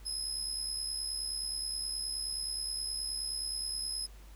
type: tone with amplitude modulation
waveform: 30% pulse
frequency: 5100 Hz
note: D#8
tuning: 42 cents sharp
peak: -28 dBFS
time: 0.05-4.07 s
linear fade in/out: 20 ms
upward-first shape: sine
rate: 69.5 Hz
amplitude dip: 55%
effects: added 50 Hz sine -49 dBFS peak until 4.35 s + pink hiss -60 dBFS RMS until 4.35 s